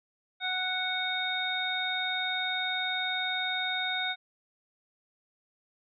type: harmonic tone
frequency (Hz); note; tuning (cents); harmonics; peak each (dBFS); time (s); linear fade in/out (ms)
740; F#5; 0; 1 / 2 / 3 / 5; -36 / -34 / -35 / -32; 0.4-4.16; 50
effects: none